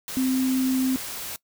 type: tone in noise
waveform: sine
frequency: 260 Hz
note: C4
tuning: 11 cents flat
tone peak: -20 dBFS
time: 0.17-0.96 s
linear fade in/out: 0 ms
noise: white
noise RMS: -34 dBFS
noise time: 0.08-1.36 s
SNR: +11 dB
effects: noise-tail reverb RT60 0.1 s tail -21 dB re dry